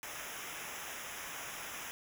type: noise with comb filter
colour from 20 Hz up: pink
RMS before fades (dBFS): -44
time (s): 0.03-1.91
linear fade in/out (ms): 0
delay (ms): 0.23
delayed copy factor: -0.9
effects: none